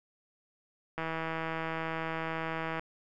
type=click train; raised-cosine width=0.5 ms; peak=-20 dBFS; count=295; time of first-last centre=0.98-2.795 s; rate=162 Hz; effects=none